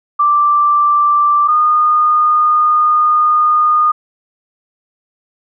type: tone pair in turn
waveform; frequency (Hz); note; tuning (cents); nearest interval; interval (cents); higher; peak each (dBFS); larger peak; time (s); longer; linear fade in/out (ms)
sine; 1174.7 / 1224.2; D6 / D#6; 0 / -28; minor second; 72; second; -8; neither; 0.19-1.48 / 1.48-3.92; second; 10
effects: none